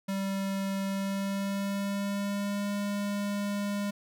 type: tone with pitch glide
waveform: square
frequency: 195 to 202.9 Hz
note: G3 to G#3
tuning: -9 to -40 cents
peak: -30 dBFS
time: 0.08-3.91 s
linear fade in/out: 10 ms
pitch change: +69 cents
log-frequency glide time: 0.85-2.71 s
effects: none